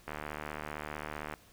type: click train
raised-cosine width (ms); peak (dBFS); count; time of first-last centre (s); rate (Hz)
0.5; -23; 96; 0.08-1.338; 75.5
effects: pink hiss -60 dBFS RMS until 1.52 s